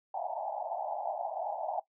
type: band-pass noise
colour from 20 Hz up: white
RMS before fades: -36 dBFS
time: 0.14-1.8 s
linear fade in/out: 5 ms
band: 610 to 880 Hz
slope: 96 dB/octave
effects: noise-tail reverb RT60 0.1 s tail -17 dB re dry